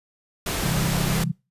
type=noise; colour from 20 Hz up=pink; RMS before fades=-26 dBFS; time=0.46-1.24 s; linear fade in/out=5 ms
type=chord; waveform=sine; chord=C major; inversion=none; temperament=equal; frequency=130.81 / 164.81 / 196 Hz; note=C3 / E3 / G3; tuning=0 / 0 / 0 cents; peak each=-27 / -25 / -30 dBFS; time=0.63-1.32 s; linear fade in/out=5 ms
effects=noise-tail reverb RT60 0.3 s tail -26 dB re dry + resampled to 32000 Hz